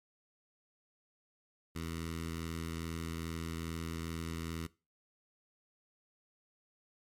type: tone with notch filter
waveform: 10% pulse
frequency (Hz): 82.41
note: E2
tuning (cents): 0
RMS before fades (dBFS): -40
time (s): 1.75-4.67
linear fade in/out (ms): 10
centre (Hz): 610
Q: 0.73
effects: noise-tail reverb RT60 0.3 s tail -20 dB re dry + MP3 64 kbps